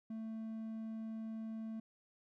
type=tone; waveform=triangle; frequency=222 Hz; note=A3; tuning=16 cents sharp; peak=-39 dBFS; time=0.1-1.8 s; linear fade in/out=5 ms; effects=none